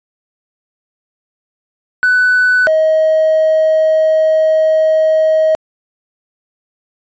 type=tone pair in turn; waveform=triangle; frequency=1495 / 631.3 Hz; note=F#6 / D#5; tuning=+17 / +25 cents; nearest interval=octave + minor third; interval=1492 cents; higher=first; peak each=-5 dBFS; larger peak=neither; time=2.03-2.67 / 2.67-5.55 s; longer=second; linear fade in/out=0 ms; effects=tanh soft clip ceiling -4 dBFS + resampled to 16000 Hz